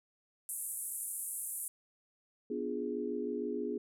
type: band-pass noise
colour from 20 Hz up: white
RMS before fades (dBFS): -40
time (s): 0.49-1.68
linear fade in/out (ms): 0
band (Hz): 8500 to 12000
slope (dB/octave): 48
type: chord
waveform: sine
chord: B diminished seventh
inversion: none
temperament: equal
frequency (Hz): 246.9 / 293.7 / 349.2 / 415.3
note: B3 / D4 / F4 / Ab4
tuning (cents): 0 / 0 / 0 / 0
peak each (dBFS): -39 / -41 / -41 / -37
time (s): 2.5-3.78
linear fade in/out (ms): 5
effects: none